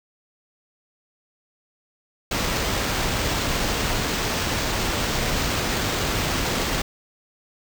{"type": "noise with sample-and-hold", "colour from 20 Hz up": "pink", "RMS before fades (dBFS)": -24, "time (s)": [2.31, 6.82], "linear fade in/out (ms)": 5, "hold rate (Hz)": 11025, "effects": []}